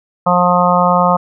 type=harmonic tone; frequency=178 Hz; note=F3; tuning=33 cents sharp; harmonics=1 / 3 / 4 / 5 / 6 / 7; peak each=-16 / -16 / -16 / -16 / -16 / -16 dBFS; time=0.26-1.17 s; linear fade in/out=10 ms; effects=none